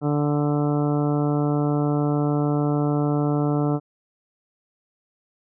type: harmonic tone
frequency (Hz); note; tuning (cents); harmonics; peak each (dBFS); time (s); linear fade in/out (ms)
146.83; D3; 0; 1 / 2 / 3 / 4 / 5 / 6 / 7 / 8 / 9; -22 / -23 / -28 / -32 / -32 / -39 / -39 / -41 / -37; 0.01-3.8; 50
effects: none